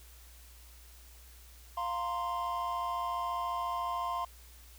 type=chord; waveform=triangle; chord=F suspended fourth; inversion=none; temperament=equal; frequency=698.5 / 932.3 / 1046.5 Hz; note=F5 / Bb5 / C6; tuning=0 / 0 / 0 cents; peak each=-36 / -38 / -32 dBFS; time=1.77-4.25 s; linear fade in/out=5 ms; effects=added 60 Hz sine -53 dBFS peak until 4.78 s + white hiss -58 dBFS RMS until 4.78 s